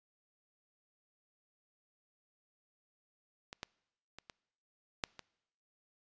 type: clicks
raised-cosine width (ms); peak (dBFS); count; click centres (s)
0.2; -27 / -22 / -30 / -30 / -15 / -28; 6; 3.529 / 3.631 / 4.186 / 4.298 / 5.038 / 5.193
effects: noise-tail reverb RT60 0.9 s tail -25 dB re dry + resampled to 16000 Hz